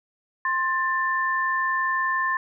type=tone pair together; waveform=sine; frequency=1055 / 1774.3 Hz; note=C6 / A6; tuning=+14 / +14 cents; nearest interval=major sixth; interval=900 cents; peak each=-24 dBFS; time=0.45-2.37 s; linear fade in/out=2 ms; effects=none